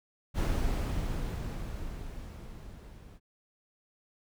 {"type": "noise with level ramp", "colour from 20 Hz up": "brown", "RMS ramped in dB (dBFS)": [-27, -50], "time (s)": [0.34, 3.2], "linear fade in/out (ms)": 50, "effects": []}